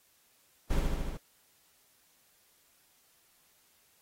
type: noise with echo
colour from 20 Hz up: brown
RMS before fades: -28 dBFS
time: 0.7-0.8 s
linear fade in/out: 10 ms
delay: 75 ms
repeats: 5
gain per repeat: -2 dB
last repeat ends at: 1.175 s
effects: white hiss -67 dBFS RMS until 4.01 s + AAC 48 kbps